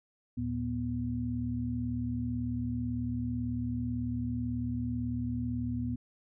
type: tone cluster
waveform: sine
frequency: 74.9 / 113 / 245.2 Hz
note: D2 / A2 / B3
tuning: +35 / +47 / -12 cents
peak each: -39 / -35 / -33 dBFS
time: 0.37-5.96 s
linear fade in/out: 10 ms
effects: none